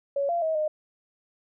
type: tone with pitch steps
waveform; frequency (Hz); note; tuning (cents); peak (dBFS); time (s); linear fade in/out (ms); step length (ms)
sine; 560 / 687 / 638 / 614; C#5 / F5 / D#5 / D#5; +18 / -29 / +43 / -23; -23; 0.16-0.68; 5; 130
effects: none